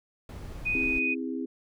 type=noise; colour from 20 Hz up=brown; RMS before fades=-39 dBFS; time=0.29-0.99 s; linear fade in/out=2 ms
type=tone; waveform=sine; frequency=2489 Hz; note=D#7; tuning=in tune; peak=-25 dBFS; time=0.65-1.15 s; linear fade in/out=20 ms
type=chord; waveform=sine; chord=C augmented; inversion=none; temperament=just; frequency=261.6 / 327 / 408.8 Hz; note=C4 / E4 / G#4; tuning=0 / -14 / -27 cents; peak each=-32 / -35 / -38 dBFS; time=0.74-1.46 s; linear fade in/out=10 ms
effects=none